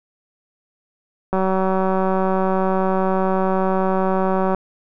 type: click train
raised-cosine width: 1 ms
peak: -7 dBFS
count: 609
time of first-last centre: 1.33-4.547 s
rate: 189 Hz
effects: none